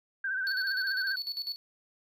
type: tone with vibrato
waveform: sine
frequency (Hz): 1551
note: G6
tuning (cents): -19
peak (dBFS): -29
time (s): 0.24-1.16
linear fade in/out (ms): 5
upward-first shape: sine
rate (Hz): 15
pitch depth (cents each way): 63
type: tone with tremolo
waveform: triangle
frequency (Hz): 4435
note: C#8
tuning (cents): 0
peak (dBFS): -30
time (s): 0.47-1.56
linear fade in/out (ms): 0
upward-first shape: square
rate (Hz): 10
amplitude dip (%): 70
effects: none